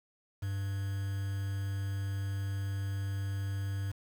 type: tone with quantisation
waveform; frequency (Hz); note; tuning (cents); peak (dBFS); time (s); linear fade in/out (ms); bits
triangle; 98.5; G2; +9; -30; 0.42-3.92; 10; 8
effects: none